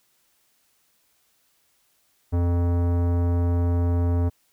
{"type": "tone with tanh clipping", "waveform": "sine", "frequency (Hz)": 86.8, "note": "F2", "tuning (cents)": -10, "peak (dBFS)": -21, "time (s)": [2.32, 4.3], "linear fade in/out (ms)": 20, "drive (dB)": 18, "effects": ["white hiss -66 dBFS RMS until 4.52 s"]}